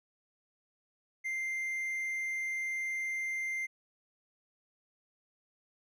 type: tone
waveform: triangle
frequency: 2093 Hz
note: C7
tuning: in tune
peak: -31 dBFS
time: 1.24-3.67 s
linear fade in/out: 20 ms
effects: none